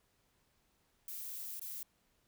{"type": "noise with dropouts", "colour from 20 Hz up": "violet", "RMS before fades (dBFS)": -44, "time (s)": [1.08, 1.83], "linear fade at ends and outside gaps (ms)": 2, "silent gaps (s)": [1.596, 1.614], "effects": ["pink hiss -75 dBFS RMS until 2.27 s"]}